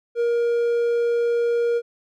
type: tone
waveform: triangle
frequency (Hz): 471.7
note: A#4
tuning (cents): +20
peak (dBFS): -16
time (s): 0.15-1.82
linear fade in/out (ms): 50
effects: none